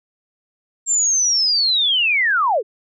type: linear sweep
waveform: sine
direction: down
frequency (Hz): 7459 to 368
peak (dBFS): -14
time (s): 0.86-2.63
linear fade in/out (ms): 50
effects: none